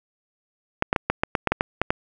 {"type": "clicks", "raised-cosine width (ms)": 0.5, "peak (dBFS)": -4, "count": 11, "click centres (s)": [0.824, 0.929, 0.962, 1.1, 1.235, 1.352, 1.473, 1.52, 1.609, 1.816, 1.905], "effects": []}